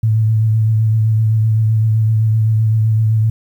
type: tone with vibrato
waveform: sine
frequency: 110 Hz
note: A2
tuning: in tune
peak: -10 dBFS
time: 0.03-3.3 s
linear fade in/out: 5 ms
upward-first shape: triangle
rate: 7.8 Hz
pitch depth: 33 cents each way
effects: 8-bit